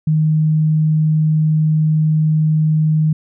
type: tone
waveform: sine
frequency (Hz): 155.56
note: D#3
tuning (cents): 0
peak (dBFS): -11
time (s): 0.07-3.13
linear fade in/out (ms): 5
effects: none